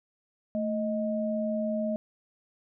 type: tone pair together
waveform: sine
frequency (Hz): 221 / 625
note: A3 / D#5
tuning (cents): +8 / +8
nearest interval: octave + tritone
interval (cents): 1800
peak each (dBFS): -29 / -30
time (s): 0.55-1.96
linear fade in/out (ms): 0
effects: none